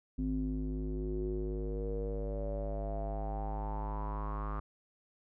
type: tone with low-pass filter sweep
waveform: square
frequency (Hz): 51.91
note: G#1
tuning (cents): 0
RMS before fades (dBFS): -36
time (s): 0.18-4.6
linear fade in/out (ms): 5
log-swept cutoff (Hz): 250 to 1200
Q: 7.2
effects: none